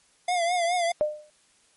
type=tone with vibrato; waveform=square; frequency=698.5 Hz; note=F5; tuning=in tune; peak=-23 dBFS; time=0.28-0.92 s; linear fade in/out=5 ms; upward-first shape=triangle; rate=4.8 Hz; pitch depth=85 cents each way
type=tone with exponential decay; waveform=sine; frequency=604 Hz; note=D5; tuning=48 cents sharp; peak=-17 dBFS; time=1.01-1.3 s; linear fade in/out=0 ms; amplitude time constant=63 ms
effects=white hiss -62 dBFS RMS until 1.76 s + MP3 48 kbps